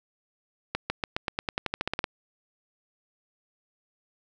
accelerating click train, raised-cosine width 0.3 ms, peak -11 dBFS, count 15, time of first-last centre 0.75-2.042 s, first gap 150 ms, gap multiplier 0.92, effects none

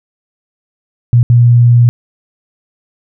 sine tone bursts at uneven times, 120 Hz, B2, 49 cents flat, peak -3 dBFS, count 2, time 1.13-1.23 / 1.3-1.89 s, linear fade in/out 0 ms, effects none

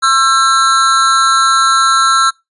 square tone with amplitude modulation, 1340 Hz, E6, 28 cents sharp, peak -5 dBFS, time 0.02-2.31 s, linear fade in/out 20 ms, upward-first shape sine, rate 263 Hz, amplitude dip 80%, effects noise-tail reverb RT60 0.2 s tail -24 dB re dry + resampled to 24000 Hz

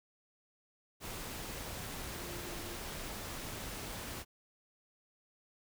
sine tone in noise, 349.2 Hz, F4, in tune, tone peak -49 dBFS, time 2.11-2.79 s, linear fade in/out 50 ms, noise pink, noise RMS -43 dBFS, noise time 1-4.25 s, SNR -9 dB, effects none

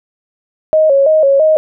sine tone with vibrato, 587.3 Hz, D5, in tune, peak -6 dBFS, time 0.73-1.57 s, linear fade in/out 0 ms, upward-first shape square, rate 3 Hz, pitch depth 110 cents each way, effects none

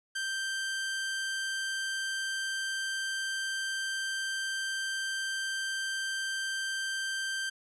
sawtooth tone, 1568 Hz, G6, in tune, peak -28 dBFS, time 0.15-7.5 s, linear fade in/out 10 ms, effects resampled to 24000 Hz + 11-bit

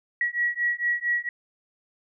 sine beating tone pair, 1918 / 1922.4 Hz, A#6 / B6, +49 / -47 cents, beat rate 4.4 Hz, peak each -26 dBFS, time 0.21-1.29 s, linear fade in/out 2 ms, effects none

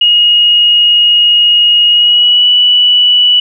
sine tone with pitch glide, 2877 to 2954 Hz, F#7 to F#7, -49 to -3 cents, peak -4 dBFS, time 0.01-3.4 s, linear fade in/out 5 ms, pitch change +46 cents, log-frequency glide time 1.89-2.48 s, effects none

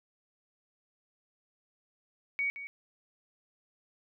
sine tone with echo, 2248 Hz, C#7, 24 cents sharp, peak -28 dBFS, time 2.39-2.5 s, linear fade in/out 0 ms, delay 170 ms, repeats 1, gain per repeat -11 dB, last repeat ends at 2.67 s, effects none

